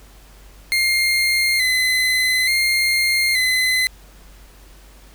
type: tone with vibrato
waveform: 30% pulse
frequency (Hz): 2075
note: C7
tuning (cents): -15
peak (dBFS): -13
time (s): 0.72-3.87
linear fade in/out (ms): 0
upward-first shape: square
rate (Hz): 0.57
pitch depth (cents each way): 38
effects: added 48 Hz sine -43 dBFS peak until 5.14 s + pink hiss -49 dBFS RMS until 5.14 s